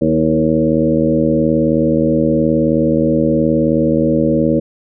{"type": "harmonic tone with a mistuned harmonic", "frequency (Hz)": 79, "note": "D#2", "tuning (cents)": 27, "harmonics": [1, 2, 3, 4, 5, 6, 7], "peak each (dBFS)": [-28, -19, -16, -16, -27, -19, -18], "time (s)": [0.01, 4.6], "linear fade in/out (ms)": 10, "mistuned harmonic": 4, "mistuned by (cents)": 22, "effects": []}